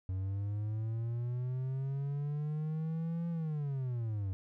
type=linear two-way sweep; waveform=triangle; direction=up then down; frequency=92.5 to 170.3 to 92.5 Hz; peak=-31 dBFS; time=0.09-4.33 s; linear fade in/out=0 ms; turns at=3.29 s; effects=none